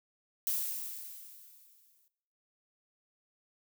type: noise with exponential decay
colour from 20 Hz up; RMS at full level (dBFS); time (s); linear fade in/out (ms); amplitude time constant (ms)
violet; -31; 0.47-2.08; 0; 350
effects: noise-tail reverb RT60 0.7 s tail -17 dB re dry